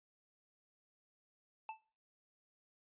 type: tone with exponential decay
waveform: square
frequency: 880 Hz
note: A5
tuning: in tune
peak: -39 dBFS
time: 1.69-1.82 s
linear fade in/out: 1 ms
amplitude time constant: 27 ms
effects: noise-tail reverb RT60 0.5 s tail -25 dB re dry + resampled to 8000 Hz